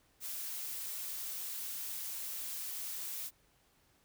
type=noise; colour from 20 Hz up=blue; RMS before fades=-41 dBFS; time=0.2-3.31 s; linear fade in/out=50 ms; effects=pink hiss -70 dBFS RMS until 4.04 s